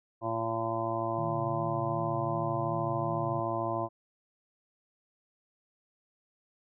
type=harmonic tone; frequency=113.5 Hz; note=A#2; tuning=46 cents flat; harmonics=1 / 2 / 3 / 5 / 6 / 7 / 8 / 9; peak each=-38 / -44 / -36 / -38 / -34 / -43 / -40 / -36 dBFS; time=0.21-3.89 s; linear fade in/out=50 ms
type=tone with vibrato; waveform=sine; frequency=146.3 Hz; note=D3; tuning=6 cents flat; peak=-35 dBFS; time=1.18-3.4 s; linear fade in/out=5 ms; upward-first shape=triangle; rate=2.7 Hz; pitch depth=160 cents each way
effects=none